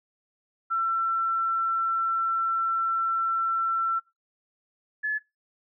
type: tone pair in turn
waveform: sine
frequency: 1345 / 1716.5 Hz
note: E6 / A6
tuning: +34 / -43 cents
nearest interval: major third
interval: 423 cents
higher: second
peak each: -23 dBFS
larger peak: neither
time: 0.7-4 / 5.03-5.19 s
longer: first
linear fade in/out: 20 ms
effects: noise-tail reverb RT60 0.2 s tail -18 dB re dry